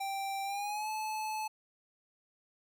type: tone with pitch glide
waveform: square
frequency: 784 to 864.9 Hz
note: G5 to A5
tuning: 0 to -30 cents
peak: -35 dBFS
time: 0-1.48 s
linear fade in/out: 10 ms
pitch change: +170 cents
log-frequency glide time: 0.44-0.89 s
effects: none